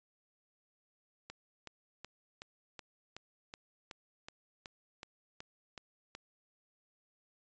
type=click train; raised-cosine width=0.2 ms; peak=-28 dBFS; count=14; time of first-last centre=1.3-6.151 s; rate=2.68 Hz; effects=resampled to 16000 Hz